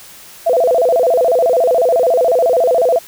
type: tone with vibrato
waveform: sine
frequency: 580 Hz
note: D5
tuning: 22 cents flat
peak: -9 dBFS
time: 0.46-2.99 s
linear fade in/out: 10 ms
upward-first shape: square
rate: 14 Hz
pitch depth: 250 cents each way
effects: white hiss -38 dBFS RMS until 3.07 s